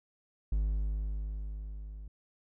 triangle tone with level ramp, 51.6 Hz, G#1, 10 cents flat, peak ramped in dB -24 to -40 dBFS, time 0.52-2.08 s, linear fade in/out 5 ms, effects none

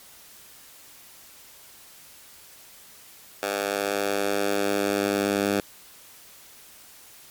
10% pulse tone with high-pass filter sweep, 100.6 Hz, G2, 45 cents sharp, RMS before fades -25 dBFS, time 3.43-5.6 s, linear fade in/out 0 ms, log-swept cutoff 590 to 220 Hz, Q 0.99, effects white hiss -49 dBFS RMS until 7.3 s + MP3 96 kbps

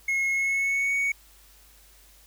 triangle tone with pitch glide, 2168 to 2232 Hz, C#7 to C#7, -39 to +11 cents, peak -21 dBFS, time 0.08-1.12 s, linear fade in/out 5 ms, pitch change +50 cents, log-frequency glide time 0.32-0.94 s, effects added 50 Hz sine -56 dBFS peak until 2.26 s + white hiss -56 dBFS RMS until 2.26 s

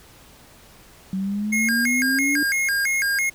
sine exponential sweep, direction up, 187.7 to 295.2 Hz, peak -22 dBFS, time 1.13-2.43 s, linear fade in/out 2 ms
square tone with vibrato, 1864.7 Hz, A#6, in tune, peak -20 dBFS, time 1.52-3.3 s, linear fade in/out 10 ms, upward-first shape square, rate 3 Hz, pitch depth 250 cents each way
effects pink hiss -49 dBFS RMS until 3.34 s

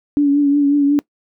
sine tone with vibrato, 285.9 Hz, D4, 46 cents flat, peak -10 dBFS, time 0.17-0.99 s, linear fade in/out 0 ms, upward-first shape triangle, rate 5.5 Hz, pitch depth 40 cents each way, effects noise-tail reverb RT60 0.1 s tail -22 dB re dry

